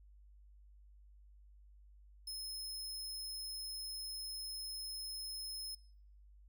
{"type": "tone", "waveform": "sawtooth", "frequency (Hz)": 5170, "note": "E8", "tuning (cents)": -34, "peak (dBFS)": -39, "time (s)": [2.27, 5.75], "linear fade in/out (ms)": 5, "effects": ["noise-tail reverb RT60 0.6 s tail -24 dB re dry", "added 50 Hz sine -58 dBFS peak until 6.48 s"]}